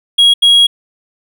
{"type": "tone bursts at uneven times", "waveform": "triangle", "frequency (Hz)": 3300, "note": "G#7", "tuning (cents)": -12, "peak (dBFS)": -3, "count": 2, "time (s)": [[0.18, 0.34], [0.42, 0.67]], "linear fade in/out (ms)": 10, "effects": []}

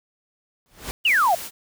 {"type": "noise with exponential growth", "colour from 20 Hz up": "pink", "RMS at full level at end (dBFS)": -27, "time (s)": [0.66, 0.91], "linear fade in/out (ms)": 0, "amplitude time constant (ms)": 53}
{"type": "noise", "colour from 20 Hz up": "white", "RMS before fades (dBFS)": -34, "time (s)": [1.04, 1.51], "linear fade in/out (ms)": 50}
{"type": "exponential sweep", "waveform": "sine", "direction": "down", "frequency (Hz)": [3003, 643], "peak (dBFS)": -15, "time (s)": [1.05, 1.35], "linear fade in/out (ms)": 5}
{"effects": []}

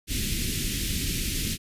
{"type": "band-stop noise", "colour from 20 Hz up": "pink", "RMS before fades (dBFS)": -28, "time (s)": [0.07, 1.58], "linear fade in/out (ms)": 50, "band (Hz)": [310, 2300], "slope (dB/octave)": 24, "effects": ["resampled to 32000 Hz"]}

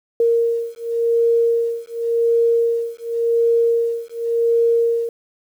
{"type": "beating tone pair", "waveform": "sine", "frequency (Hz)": [464.3, 465.2], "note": ["A#4", "A#4"], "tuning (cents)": [-7, -4], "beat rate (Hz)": 0.9, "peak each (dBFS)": -18, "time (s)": [0.2, 5.09], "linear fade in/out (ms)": 2, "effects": ["8-bit"]}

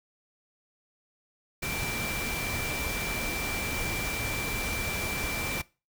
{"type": "tone in noise", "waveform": "sine", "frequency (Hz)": 2349, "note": "D7", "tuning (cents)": 0, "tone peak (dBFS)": -35, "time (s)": [1.62, 5.62], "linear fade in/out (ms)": 10, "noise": "pink", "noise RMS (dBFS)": -33, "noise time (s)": [1.62, 5.62], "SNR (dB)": -5, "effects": ["noise-tail reverb RT60 0.3 s tail -21 dB re dry"]}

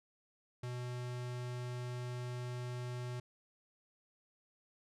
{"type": "tone", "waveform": "square", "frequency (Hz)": 123.47, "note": "B2", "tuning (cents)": 0, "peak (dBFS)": -40, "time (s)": [0.63, 3.2], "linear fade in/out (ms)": 5, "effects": ["low-pass 9000 Hz 12 dB/octave"]}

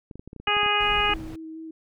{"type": "clicks", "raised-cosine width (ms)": 3, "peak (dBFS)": -27, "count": 11, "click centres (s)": [0.112, 0.156, 0.195, 0.276, 0.331, 0.363, 0.4, 0.479, 0.567, 0.632, 0.662]}
{"type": "harmonic tone", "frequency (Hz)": 413.8, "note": "G#4", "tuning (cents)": -6, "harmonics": [1, 2, 3, 4, 5, 6, 7], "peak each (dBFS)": [-31, -27, -26, -30, -31, -26, -26], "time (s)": [0.47, 1.14], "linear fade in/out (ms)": 5}
{"type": "noise", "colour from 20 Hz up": "brown", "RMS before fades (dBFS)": -36, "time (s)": [0.8, 1.36], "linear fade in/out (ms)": 5}
{"type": "tone with vibrato", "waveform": "sine", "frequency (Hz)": 320.3, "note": "E4", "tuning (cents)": -50, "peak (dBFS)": -35, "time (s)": [1.09, 1.71], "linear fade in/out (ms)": 5, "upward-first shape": "square", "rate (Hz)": 4.3, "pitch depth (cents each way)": 10}
{"effects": []}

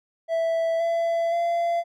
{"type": "tone with pitch steps", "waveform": "triangle", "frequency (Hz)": [659.3, 671.2, 683.3], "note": ["E5", "E5", "F5"], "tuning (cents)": [0, 31, -38], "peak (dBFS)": -19, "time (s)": [0.28, 1.84], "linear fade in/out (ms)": 50, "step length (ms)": 520, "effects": []}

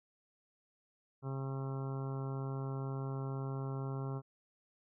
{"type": "harmonic tone", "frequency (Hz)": 134.9, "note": "C#3", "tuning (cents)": -47, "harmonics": [1, 2, 3, 4, 5, 6, 7, 8, 9, 10], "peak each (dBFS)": [-37, -47, -46, -53, -54, -54, -56, -53, -59, -55], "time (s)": [1.22, 4.22], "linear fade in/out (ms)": 50, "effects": []}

